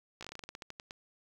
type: slowing click train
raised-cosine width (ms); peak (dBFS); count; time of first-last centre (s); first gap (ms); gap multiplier
0.2; -26; 15; 0.21-0.909; 16; 1.16
effects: 9-bit